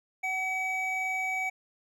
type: tone pair together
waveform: triangle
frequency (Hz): 751.6 / 2277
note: F#5 / C#7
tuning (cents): +27 / +46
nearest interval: octave + perfect fifth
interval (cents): 1919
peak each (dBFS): -32 / -28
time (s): 0.23-1.5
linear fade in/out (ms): 10
effects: none